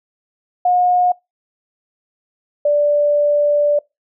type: tone pair in turn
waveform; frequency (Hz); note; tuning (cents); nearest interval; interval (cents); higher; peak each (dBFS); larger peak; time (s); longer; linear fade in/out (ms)
sine; 720 / 586; F#5 / D5; -47 / -4; major third; 357; first; -11; neither; 0.65-1.12 / 2.65-3.79; second; 5
effects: noise-tail reverb RT60 0.2 s tail -24 dB re dry